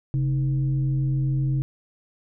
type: tone with frequency modulation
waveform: sine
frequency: 134.7 Hz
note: C#3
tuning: 49 cents flat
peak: -20 dBFS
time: 0.14-1.62 s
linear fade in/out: 0 ms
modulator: 177 Hz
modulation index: 0.4
effects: none